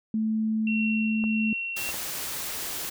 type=tone; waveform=sine; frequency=219.1 Hz; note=A3; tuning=7 cents flat; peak=-23 dBFS; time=0.14-1.53 s; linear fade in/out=2 ms
type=tone with tremolo; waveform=sine; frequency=2728 Hz; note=F7; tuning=41 cents flat; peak=-27 dBFS; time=0.67-1.91 s; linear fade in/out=2 ms; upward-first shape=triangle; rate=1.5 Hz; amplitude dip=45%
type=clicks; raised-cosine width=1 ms; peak=-25 dBFS; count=3; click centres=1.24 / 1.89 / 1.943 s
type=noise; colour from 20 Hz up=white; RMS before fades=-33 dBFS; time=1.76-2.9 s; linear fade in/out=10 ms
effects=none